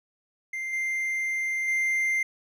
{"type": "tone with level steps", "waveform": "triangle", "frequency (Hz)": 2093, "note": "C7", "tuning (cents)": 0, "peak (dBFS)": [-28, -24, -21], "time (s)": [0.53, 2.23], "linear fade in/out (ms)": 5, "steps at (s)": [0.73, 1.68], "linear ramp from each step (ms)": 2, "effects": []}